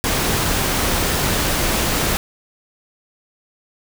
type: noise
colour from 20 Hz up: pink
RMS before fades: -19 dBFS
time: 0.04-2.17 s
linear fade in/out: 0 ms
effects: none